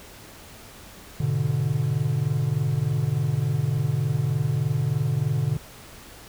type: chord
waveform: triangle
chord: G# diminished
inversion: none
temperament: equal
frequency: 103.83 / 123.47 / 146.83 Hz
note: G#2 / B2 / D3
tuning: 0 / 0 / 0 cents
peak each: -28 / -23 / -22 dBFS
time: 1.2-5.57 s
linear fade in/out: 5 ms
effects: pink hiss -45 dBFS RMS until 6.28 s